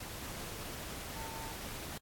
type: tone in noise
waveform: sine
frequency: 898 Hz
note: A5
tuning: 35 cents sharp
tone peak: -46 dBFS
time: 1.16-1.52 s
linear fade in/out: 5 ms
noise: pink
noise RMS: -44 dBFS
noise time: 0-1.98 s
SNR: -5 dB
effects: AAC 64 kbps